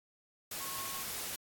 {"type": "tone in noise", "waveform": "sine", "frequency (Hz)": 1090, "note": "C#6", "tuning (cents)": -29, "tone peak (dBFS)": -45, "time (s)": [0.6, 1.02], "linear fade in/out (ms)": 5, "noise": "white", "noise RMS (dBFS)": -40, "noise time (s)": [0.51, 1.36], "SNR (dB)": -8, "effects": ["AAC 64 kbps"]}